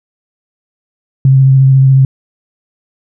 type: tone with vibrato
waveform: sine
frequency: 133.8 Hz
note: C3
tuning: 39 cents sharp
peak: -3 dBFS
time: 1.25-2.05 s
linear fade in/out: 2 ms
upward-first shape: triangle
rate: 14 Hz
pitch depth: 21 cents each way
effects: none